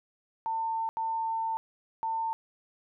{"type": "tone bursts at uneven times", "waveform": "sine", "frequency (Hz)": 899, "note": "A5", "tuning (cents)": 37, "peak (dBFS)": -28, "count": 3, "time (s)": [[0.46, 0.89], [0.97, 1.57], [2.03, 2.33]], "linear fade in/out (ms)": 0, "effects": []}